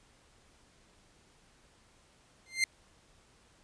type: tone with exponential growth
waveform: sawtooth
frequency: 2093 Hz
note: C7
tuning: in tune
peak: -19 dBFS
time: 2.46-2.64 s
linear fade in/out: 2 ms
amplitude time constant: 37 ms
effects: pink hiss -64 dBFS RMS until 3.63 s + resampled to 22050 Hz